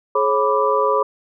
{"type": "tone cluster", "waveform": "sine", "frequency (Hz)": [423.5, 544, 990, 1172], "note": ["G#4", "C#5", "B5", "D6"], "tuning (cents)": [34, -33, 4, -4], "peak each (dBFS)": -20, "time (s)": [0.15, 1.03], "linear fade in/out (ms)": 5, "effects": []}